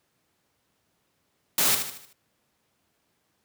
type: noise with echo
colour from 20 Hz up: white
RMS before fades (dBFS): -22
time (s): 1.58-1.75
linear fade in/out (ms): 2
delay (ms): 76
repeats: 5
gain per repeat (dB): -7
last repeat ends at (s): 2.13
effects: pink hiss -72 dBFS RMS until 3.44 s + high-pass 100 Hz 12 dB/octave